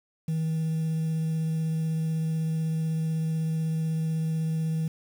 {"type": "tone with vibrato", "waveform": "sine", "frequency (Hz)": 160, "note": "D#3", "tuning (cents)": 49, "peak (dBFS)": -22, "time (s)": [0.28, 4.88], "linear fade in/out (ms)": 5, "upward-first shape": "triangle", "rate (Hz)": 16, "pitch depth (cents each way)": 12, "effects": ["tanh soft clip ceiling -24 dBFS", "8-bit"]}